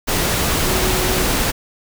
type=tone in noise; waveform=sine; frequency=370 Hz; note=F#4; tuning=in tune; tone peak=-23 dBFS; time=0.65-1.24 s; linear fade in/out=20 ms; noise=pink; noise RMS=-18 dBFS; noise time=0.07-1.52 s; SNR=-8 dB; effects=none